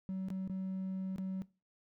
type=tone with dropouts; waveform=triangle; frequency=189.2 Hz; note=F#3; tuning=39 cents sharp; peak=-33 dBFS; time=0.09-1.42 s; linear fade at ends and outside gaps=0 ms; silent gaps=0.285-0.303 / 0.476-0.497 / 1.16-1.183 s; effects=noise-tail reverb RT60 0.3 s tail -21 dB re dry + tanh soft clip ceiling -30 dBFS